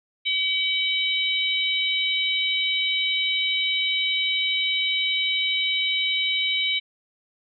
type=tone cluster; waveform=sine; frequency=2285 / 3035 / 3822 Hz; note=D7 / F#7 / A#7; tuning=-48 / +43 / +43 cents; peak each=-25 / -25 / -26 dBFS; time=0.25-6.8 s; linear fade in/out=20 ms; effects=none